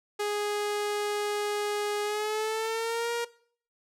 sawtooth tone with pitch glide, 414.6 to 470.8 Hz, G#4 to A#4, -3 to +17 cents, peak -24 dBFS, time 0.19-3.25 s, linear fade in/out 10 ms, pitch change +220 cents, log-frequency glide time 2.03-3.11 s, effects noise-tail reverb RT60 0.5 s tail -19 dB re dry + low-pass 12000 Hz 12 dB/octave

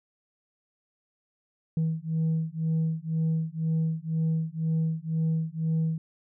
sine beating tone pair, 159.9 / 161.9 Hz, D#3 / E3, +48 / -31 cents, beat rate 2 Hz, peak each -26 dBFS, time 1.77-5.98 s, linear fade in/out 2 ms, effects tanh soft clip ceiling -21 dBFS

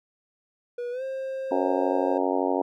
triangle tone with pitch glide, 484.1 to 531 Hz, B4 to C5, -35 to +25 cents, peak -27 dBFS, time 0.78-2.18 s, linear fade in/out 5 ms, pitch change +160 cents, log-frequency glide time 0.91-1.03 s
harmonic tone, 92.5 Hz, F#2, in tune, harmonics 3 / 4 / 5 / 6 / 7 / 8 / 9 / 10, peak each -28 / -29 / -30 / -31 / -31 / -32 / -33 / -33 dBFS, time 1.51-2.62 s, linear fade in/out 5 ms
effects none

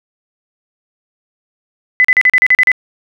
sine tone bursts, 2010 Hz, B6, 30 cents sharp, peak -5 dBFS, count 9, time 2-2.717 s, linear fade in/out 0 ms, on 45 ms, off 39 ms, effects none

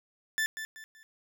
40% pulse tone with echo, 1760 Hz, A6, in tune, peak -26 dBFS, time 0.38-0.46 s, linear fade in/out 0 ms, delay 190 ms, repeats 3, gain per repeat -9 dB, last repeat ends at 1.03 s, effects none

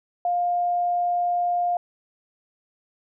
sine tone, 705 Hz, F5, 16 cents sharp, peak -20 dBFS, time 0.25-1.77 s, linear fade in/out 2 ms, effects none

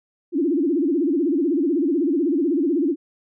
sine tone with vibrato, 309.8 Hz, D#4, 7 cents flat, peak -17 dBFS, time 0.32-2.96 s, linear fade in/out 50 ms, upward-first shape sine, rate 16 Hz, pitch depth 250 cents each way, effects none

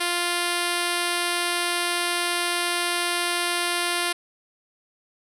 5% pulse tone with low-pass filter, 349.2 Hz, F4, in tune, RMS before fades -25 dBFS, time 0-4.13 s, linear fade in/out 10 ms, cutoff 10000 Hz, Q 1.7, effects none

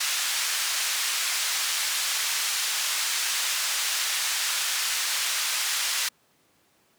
white band-pass noise, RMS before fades -27 dBFS, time 0-6.09 s, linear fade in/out 10 ms, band 1300 to 7400 Hz, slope 12 dB/octave, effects pink hiss -64 dBFS RMS until 6.98 s + high-pass 150 Hz 12 dB/octave

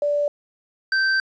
sine / square tone pair in turn, 583 / 1556.4 Hz, D5 / G6, -13 / -13 cents, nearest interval octave + perfect fourth, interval 1700 cents, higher second, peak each -18 dBFS, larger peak neither, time 0.02-0.28 / 0.92-1.2 s, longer second, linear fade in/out 2 ms, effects resampled to 16000 Hz + 9-bit

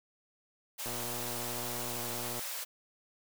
white high-pass noise, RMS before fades -39 dBFS, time 0.78-2.65 s, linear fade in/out 20 ms, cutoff 470 Hz, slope 96 dB/octave
click train, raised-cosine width 1 ms, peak -28 dBFS, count 185, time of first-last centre 0.86-2.393 s, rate 120 Hz
effects none

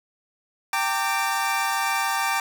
25% pulse chord, G minor, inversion none, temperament equal with one note detuned, 784 / 911 / 1174.7 Hz, G5 / Bb5 / D6, 0 / -40 / 0 cents, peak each -23 dBFS, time 0.73-2.4 s, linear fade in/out 2 ms, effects none

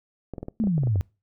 clicks, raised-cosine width 2 ms, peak -20 dBFS, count 10, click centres 0.337 / 0.382 / 0.43 / 0.484 / 0.639 / 0.672 / 0.78 / 0.835 / 0.872 / 0.958 s
sine exponential sweep, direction down, 233.1 to 87.31 Hz, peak -20 dBFS, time 0.6-1.01 s, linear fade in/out 0 ms
effects noise-tail reverb RT60 0.3 s tail -24 dB re dry

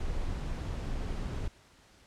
brown noise, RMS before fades -34 dBFS, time 0-1.48 s, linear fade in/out 5 ms, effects pink hiss -60 dBFS RMS until 2.06 s + low-pass 8000 Hz 12 dB/octave

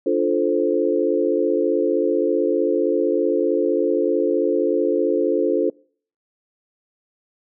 sine chord, D minor seventh, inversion none, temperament equal, 293.7 / 349.2 / 440 / 523.3 Hz, D4 / F4 / A4 / C5, 0 / 0 / 0 / 0 cents, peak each -23 / -21 / -21 / -23 dBFS, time 0.06-5.7 s, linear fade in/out 5 ms, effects noise-tail reverb RT60 0.5 s tail -25 dB re dry

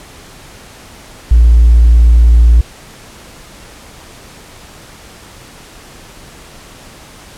sine tone with hard clipping, 58 Hz, A#1, 8 cents flat, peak -3 dBFS, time 1.31-2.61 s, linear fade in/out 5 ms, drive 1 dB, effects pink hiss -36 dBFS RMS until 7.37 s + low-pass 11000 Hz 12 dB/octave

